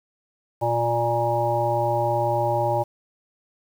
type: harmonic tone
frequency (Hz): 118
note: A#2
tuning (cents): +22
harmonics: 1 / 3 / 5 / 7 / 8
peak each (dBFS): -27 / -29 / -24 / -24 / -29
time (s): 0.61-2.84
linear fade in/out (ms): 20
effects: 8-bit